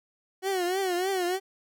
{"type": "tone with vibrato", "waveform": "30% pulse", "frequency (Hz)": 370, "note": "F#4", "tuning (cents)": 0, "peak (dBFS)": -23, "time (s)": [0.42, 1.4], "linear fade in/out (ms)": 50, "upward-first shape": "triangle", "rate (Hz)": 3.3, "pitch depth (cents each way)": 120, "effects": []}